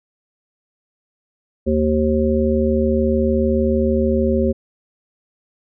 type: harmonic tone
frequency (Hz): 76.6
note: D#2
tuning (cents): -27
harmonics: 1 / 3 / 5 / 7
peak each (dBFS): -21 / -18 / -20 / -21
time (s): 1.66-4.53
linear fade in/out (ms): 20
effects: none